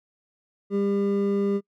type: tone pair together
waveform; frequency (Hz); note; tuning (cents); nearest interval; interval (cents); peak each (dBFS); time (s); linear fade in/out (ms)
triangle; 200 / 400; G3 / G4; +35 / +35; octave; 1200; -22; 0.7-1.61; 50
effects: noise-tail reverb RT60 0.1 s tail -26 dB re dry